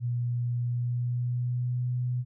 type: tone with pitch glide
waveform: sine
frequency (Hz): 120.9 to 124.08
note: B2 to B2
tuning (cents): -36 to +9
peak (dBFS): -26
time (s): 0-2.25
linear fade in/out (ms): 50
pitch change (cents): +45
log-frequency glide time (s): 0.63-1.89
effects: none